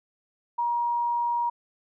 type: tone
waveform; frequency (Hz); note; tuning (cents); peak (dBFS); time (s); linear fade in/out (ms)
sine; 950; A#5; +33; -23; 0.58-1.5; 10
effects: none